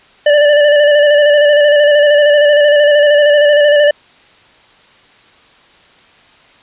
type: tone with vibrato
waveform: square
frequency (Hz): 587.3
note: D5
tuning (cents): 0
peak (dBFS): -6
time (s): 0.26-3.91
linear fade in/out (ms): 5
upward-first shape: square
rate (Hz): 13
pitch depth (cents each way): 24
effects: white hiss -45 dBFS RMS until 6.62 s + resampled to 8000 Hz